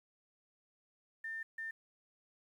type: tone bursts at uneven times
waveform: sine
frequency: 1800 Hz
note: A6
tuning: 39 cents sharp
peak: -39 dBFS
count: 2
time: 1.24-1.43 / 1.58-1.71 s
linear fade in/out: 5 ms
effects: 11-bit